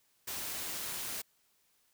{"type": "noise", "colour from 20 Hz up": "white", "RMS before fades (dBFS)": -39, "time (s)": [0.27, 1.22], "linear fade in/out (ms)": 10, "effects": ["white hiss -72 dBFS RMS until 1.93 s"]}